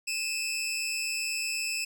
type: tone pair together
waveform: 20% pulse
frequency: 2489 / 2637 Hz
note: D#7 / E7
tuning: 0 / 0 cents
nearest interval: minor second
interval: 100 cents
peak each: -31 / -26 dBFS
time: 0.07-1.85 s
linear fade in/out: 10 ms
effects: none